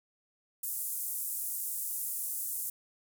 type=band-pass noise; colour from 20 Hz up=white; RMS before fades=-36 dBFS; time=0.63-2.7 s; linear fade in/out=5 ms; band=8500 to 16000 Hz; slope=24 dB/octave; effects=none